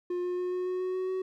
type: tone with pitch steps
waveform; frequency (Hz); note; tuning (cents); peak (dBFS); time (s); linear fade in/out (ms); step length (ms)
triangle; 355.7 / 358.4 / 361.1 / 363.8 / 366.5 / 369.3 / 372.1 / 374.9; F4 / F4 / F#4 / F#4 / F#4 / F#4 / F#4 / F#4; +32 / +45 / -42 / -29 / -16 / -3 / +10 / +23; -27; 0.1-1.22; 5; 140
effects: none